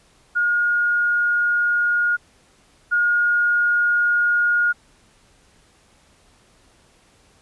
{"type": "tone pair in turn", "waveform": "sine", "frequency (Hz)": [1431, 1431], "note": ["F6", "F6"], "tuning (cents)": [42, 42], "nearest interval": "unison", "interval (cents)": 0, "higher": "neither", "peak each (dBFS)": [-16, -15], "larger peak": "second", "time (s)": [[0.35, 2.17], [2.91, 4.73]], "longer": "neither", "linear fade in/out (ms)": 20, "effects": ["pink hiss -56 dBFS RMS until 7.41 s", "resampled to 24000 Hz"]}